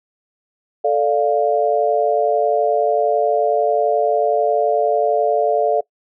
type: chord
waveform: sine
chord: D minor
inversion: second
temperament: equal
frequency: 440 / 587.3 / 698.5 Hz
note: A4 / D5 / F5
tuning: 0 / 0 / 0 cents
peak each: -18 dBFS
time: 0.84-5.81 s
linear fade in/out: 10 ms
effects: noise-tail reverb RT60 0.1 s tail -22 dB re dry